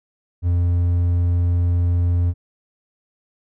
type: tone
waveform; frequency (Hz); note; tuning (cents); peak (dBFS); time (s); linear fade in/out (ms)
triangle; 87.31; F2; 0; -13; 0.42-2.34; 50
effects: none